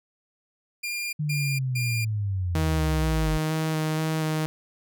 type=tone bursts; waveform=sawtooth; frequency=2403 Hz; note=D7; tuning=39 cents sharp; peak=-25 dBFS; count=3; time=0.83-2.05 s; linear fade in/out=10 ms; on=300 ms; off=160 ms
type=linear sweep; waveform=sine; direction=down; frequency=153.1 to 45 Hz; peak=-24 dBFS; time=1.19-3.38 s; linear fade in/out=10 ms
type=tone with vibrato; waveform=sawtooth; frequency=157.3 Hz; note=D#3; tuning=19 cents sharp; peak=-20 dBFS; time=2.55-4.46 s; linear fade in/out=0 ms; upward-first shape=square; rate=2.1 Hz; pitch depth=11 cents each way
effects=none